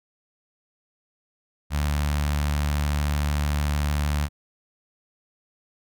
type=tone with notch filter; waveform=sawtooth; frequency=73.42 Hz; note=D2; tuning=in tune; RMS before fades=-24 dBFS; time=1.7-4.29 s; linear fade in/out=50 ms; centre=390 Hz; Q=0.71; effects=none